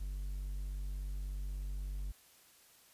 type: tone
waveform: triangle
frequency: 48.27 Hz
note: G1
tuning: 26 cents flat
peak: -35 dBFS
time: 0-2.12 s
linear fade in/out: 10 ms
effects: white hiss -63 dBFS RMS until 2.93 s + resampled to 32000 Hz